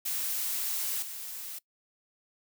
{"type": "noise with level steps", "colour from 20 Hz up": "blue", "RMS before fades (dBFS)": [-32, -40], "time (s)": [0.05, 1.59], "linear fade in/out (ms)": 10, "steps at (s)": 1.02, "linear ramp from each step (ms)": 5, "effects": ["noise-tail reverb RT60 0.1 s tail -22 dB re dry"]}